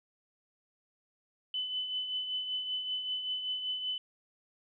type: tone with tremolo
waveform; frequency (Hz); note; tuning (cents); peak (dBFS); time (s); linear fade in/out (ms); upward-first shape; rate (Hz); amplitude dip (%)
sine; 3014; F#7; +31; -30; 1.54-3.98; 2; triangle; 5.2; 55
effects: none